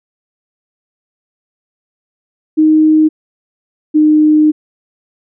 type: tone pair in turn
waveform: sine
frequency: 311.1 / 305.8 Hz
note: D#4 / D#4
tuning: 0 / -30 cents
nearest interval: unison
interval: 30 cents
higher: first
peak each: -5 dBFS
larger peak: neither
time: 2.57-3.09 / 3.94-4.52 s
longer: second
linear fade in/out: 20 ms
effects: none